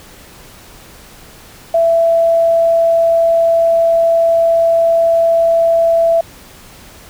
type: tone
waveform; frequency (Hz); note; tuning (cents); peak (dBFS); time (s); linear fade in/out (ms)
sine; 666; E5; +18; -8; 1.74-6.21; 5
effects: pink hiss -39 dBFS RMS until 7.09 s